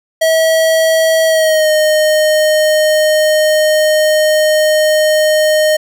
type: tone with pitch glide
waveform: square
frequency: 645 to 616.6 Hz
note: E5 to D#5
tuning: -38 to -16 cents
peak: -9 dBFS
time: 0.21-5.77 s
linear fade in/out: 10 ms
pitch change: -78 cents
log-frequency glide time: 1.26-1.7 s
effects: none